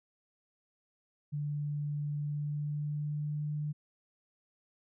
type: tone with pitch glide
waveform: sine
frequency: 146.83 to 149.31 Hz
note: D3 to D3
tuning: 0 to +29 cents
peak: -32 dBFS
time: 1.32-3.73 s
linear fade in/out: 20 ms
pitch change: +29 cents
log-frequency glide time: 2.19-3.49 s
effects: none